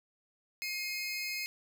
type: tone pair together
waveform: 25% pulse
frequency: 2140 / 2521 Hz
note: C7 / D#7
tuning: +38 / +22 cents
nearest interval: minor third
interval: 284 cents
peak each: -34 / -34 dBFS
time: 0.62-1.46 s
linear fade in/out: 0 ms
effects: none